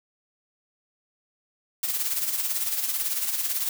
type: noise with tremolo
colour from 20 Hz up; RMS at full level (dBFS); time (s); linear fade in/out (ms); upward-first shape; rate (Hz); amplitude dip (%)
blue; -25; 1.83-3.69; 2; sine; 18; 55
effects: none